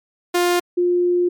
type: tone pair in turn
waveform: sawtooth / sine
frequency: 352.4 / 353.9 Hz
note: F4 / F4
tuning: +16 / +23 cents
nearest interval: unison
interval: 7 cents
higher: second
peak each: -11 / -14 dBFS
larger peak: first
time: 0.34-0.6 / 0.77-1.29 s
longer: second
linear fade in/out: 10 ms
effects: MP3 96 kbps